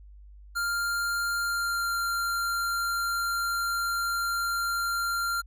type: tone with pitch glide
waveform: square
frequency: 1396.9 to 1385.6 Hz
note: F6 to F6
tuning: 0 to -14 cents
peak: -27 dBFS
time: 0.55-5.42 s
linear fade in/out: 20 ms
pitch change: -14 cents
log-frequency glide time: 1.42-1.96 s
effects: added 50 Hz sine -46 dBFS peak until 5.46 s